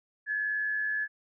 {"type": "tone pair together", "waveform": "sine", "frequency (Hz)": [1608, 1708.9], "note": ["G6", "G#6"], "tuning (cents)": [44, 49], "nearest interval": "minor second", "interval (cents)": 105, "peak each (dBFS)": [-38, -28], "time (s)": [0.26, 1.08], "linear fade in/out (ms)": 50, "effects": []}